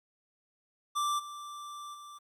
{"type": "tone with level steps", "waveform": "square", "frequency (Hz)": 1174.7, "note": "D6", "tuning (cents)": 0, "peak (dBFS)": [-29, -42, -46], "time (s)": [0.95, 2.19], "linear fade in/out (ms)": 20, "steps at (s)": [1.18, 1.93], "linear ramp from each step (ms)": 20, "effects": ["low-pass 12000 Hz 12 dB/octave", "11-bit"]}